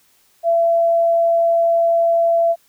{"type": "tone", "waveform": "sine", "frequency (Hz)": 673, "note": "E5", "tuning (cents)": 36, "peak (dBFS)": -12, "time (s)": [0.43, 2.56], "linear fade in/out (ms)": 50, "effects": ["white hiss -57 dBFS RMS until 2.68 s"]}